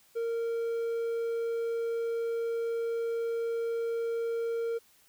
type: tone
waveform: triangle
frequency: 462 Hz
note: A#4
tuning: 16 cents flat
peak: -27 dBFS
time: 0.15-4.79 s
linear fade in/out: 20 ms
effects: white hiss -63 dBFS RMS until 5.08 s